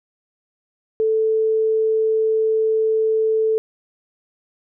sine tone, 440 Hz, A4, in tune, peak -15 dBFS, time 1-3.58 s, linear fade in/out 0 ms, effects none

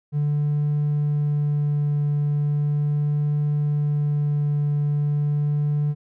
triangle tone with vibrato, 146.83 Hz, D3, in tune, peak -16 dBFS, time 0.12-5.95 s, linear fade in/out 50 ms, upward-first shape triangle, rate 0.38 Hz, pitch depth 9 cents each way, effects tanh soft clip ceiling -14 dBFS

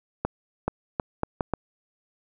accelerating click train, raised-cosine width 1 ms, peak -10 dBFS, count 6, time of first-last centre 0.25-1.537 s, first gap 430 ms, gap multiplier 0.74, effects none

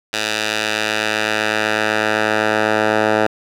10% pulse tone with band-pass filter sweep, 107.9 Hz, A2, 33 cents flat, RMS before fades -18 dBFS, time 0.13-3.27 s, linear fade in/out 5 ms, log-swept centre 3600 to 970 Hz, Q 0.89, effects none

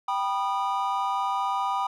triangle chord, G augmented, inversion none, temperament just, 784 / 980 / 1225 Hz, G5 / B5 / D#6, 0 / -14 / -27 cents, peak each -27 / -26 / -28 dBFS, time 0.08-1.87 s, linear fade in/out 5 ms, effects none

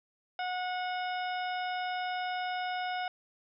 harmonic tone, 730 Hz, F#5, 24 cents flat, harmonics 1 / 2 / 3 / 4 / 5 / 7, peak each -33 / -39 / -43 / -45 / -47 / -50 dBFS, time 0.39-3.08 s, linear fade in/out 2 ms, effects none

